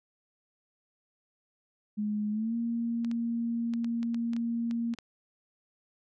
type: tone with pitch glide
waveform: sine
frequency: 210 to 233 Hz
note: G#3 to A#3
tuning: +19 to -1 cents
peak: -28 dBFS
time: 1.97-4.95 s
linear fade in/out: 20 ms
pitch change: +180 cents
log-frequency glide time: 2.31-2.55 s
type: clicks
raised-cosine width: 0.2 ms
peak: -28 dBFS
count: 11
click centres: 3.047 / 3.114 / 3.737 / 3.845 / 4.03 / 4.145 / 4.334 / 4.365 / 4.711 / 4.938 / 4.987 s
effects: none